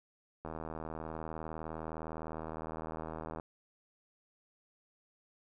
click train, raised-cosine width 1 ms, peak -27 dBFS, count 236, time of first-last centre 0.45-3.399 s, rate 79.7 Hz, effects none

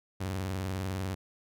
sawtooth tone with vibrato, 93.7 Hz, F#2, 22 cents sharp, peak -28 dBFS, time 0.2-1.15 s, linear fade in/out 10 ms, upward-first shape triangle, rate 20 Hz, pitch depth 210 cents each way, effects none

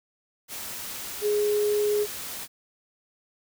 sine tone in noise, 416.8 Hz, G#4, 6 cents sharp, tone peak -21 dBFS, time 1.21-2.07 s, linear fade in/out 50 ms, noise white, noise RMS -36 dBFS, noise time 0.48-2.48 s, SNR +12 dB, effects none

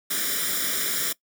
white noise with comb filter, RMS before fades -26 dBFS, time 0.1-1.13 s, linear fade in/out 10 ms, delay 0.56 ms, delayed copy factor +0.8, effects noise-tail reverb RT60 0.1 s tail -21 dB re dry + high-pass 200 Hz 12 dB/octave

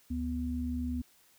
sine tone pair together, 73.42 / 247 Hz, D2 / B3, 0 / 0 cents, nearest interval octave + major sixth, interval 2100 cents, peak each -35 / -33 dBFS, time 0.1-1.02 s, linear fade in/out 10 ms, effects white hiss -64 dBFS RMS until 1.38 s

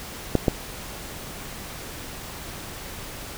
clicks, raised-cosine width 2 ms, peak -4 dBFS, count 2, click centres 0.353 / 0.482 s, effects pink hiss -37 dBFS RMS until 3.37 s

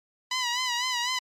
10% pulse tone with vibrato, 987.8 Hz, B5, in tune, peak -17 dBFS, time 0.31-1.19 s, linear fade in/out 5 ms, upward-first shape sine, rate 4 Hz, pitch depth 69 cents each way, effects low-pass 8000 Hz 12 dB/octave + MP3 64 kbps

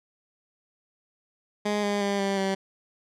15% pulse tone with pitch steps, 207.7 / 204 / 200.4 / 196.84 / 193.34 Hz, G#3 / G#3 / G3 / G3 / G3, 0 / -31 / +38 / +7 / -24 cents, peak -18 dBFS, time 1.65-2.55 s, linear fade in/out 10 ms, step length 180 ms, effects low-pass 7000 Hz 12 dB/octave

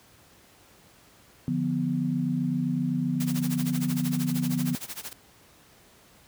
sine chord, B diminished, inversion first, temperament equal, 146.83 / 174.61 / 246.9 Hz, D3 / F3 / B3, 0 / 0 / 0 cents, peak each -30 / -29 / -27 dBFS, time 1.48-4.75 s, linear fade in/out 0 ms
white noise with tremolo, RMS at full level -35 dBFS, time 3.2-5.13 s, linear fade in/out 2 ms, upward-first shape sine, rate 13 Hz, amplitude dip 90%
effects pink hiss -56 dBFS RMS until 6.27 s + high-pass 60 Hz 12 dB/octave

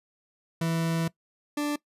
40% pulse tone pair in turn, 164.81 / 293.7 Hz, E3 / D4, 0 / 0 cents, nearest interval minor seventh, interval 1000 cents, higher second, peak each -24 / -25 dBFS, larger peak first, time 0.61-1.08 / 1.57-1.76 s, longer first, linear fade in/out 5 ms, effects noise-tail reverb RT60 0.1 s tail -20 dB re dry + resampled to 32000 Hz

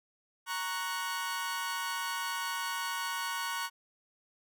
sawtooth chord, F# major, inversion first, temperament equal, 932.3 / 1108.7 / 1480 Hz, A#5 / C#6 / F#6, 0 / 0 / 0 cents, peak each -34 dBFS, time 0.46-3.7 s, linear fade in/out 50 ms, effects none

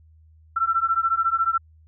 sine beating tone pair, 1338 / 1352 Hz, E6 / E6, +25 / +43 cents, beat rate 14 Hz, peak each -22 dBFS, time 0.56-1.58 s, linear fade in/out 10 ms, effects added 79 Hz sine -50 dBFS peak until 1.87 s

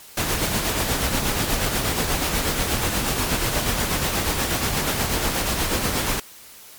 pink noise with tremolo, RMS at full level -21 dBFS, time 0.17-6.2 s, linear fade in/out 5 ms, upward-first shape sine, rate 8.3 Hz, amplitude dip 40%, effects white hiss -44 dBFS RMS until 6.78 s + MP3 96 kbps

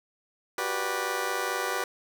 15% pulse chord, G major seventh, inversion third, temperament just, 367.5 / 392 / 490 / 588 Hz, F#4 / G4 / B4 / D5, -12 / 0 / -14 / +2 cents, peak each -29 / -28 / -26 / -30 dBFS, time 0.58-1.84 s, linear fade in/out 2 ms, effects none

